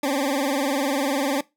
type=tone with vibrato; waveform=20% pulse; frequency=277.2 Hz; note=C#4; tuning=in tune; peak=-16 dBFS; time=0.03-1.41 s; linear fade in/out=5 ms; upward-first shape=sine; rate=20 Hz; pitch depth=120 cents each way; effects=noise-tail reverb RT60 0.2 s tail -20 dB re dry